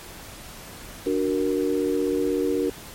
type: chord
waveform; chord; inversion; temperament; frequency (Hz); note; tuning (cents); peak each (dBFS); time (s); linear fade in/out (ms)
sine; D augmented; none; equal; 293.7 / 370 / 466.2; D4 / F#4 / A#4; 0 / 0 / 0; -25; 1.06-2.7; 5
effects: pink hiss -41 dBFS RMS until 2.94 s + MP3 64 kbps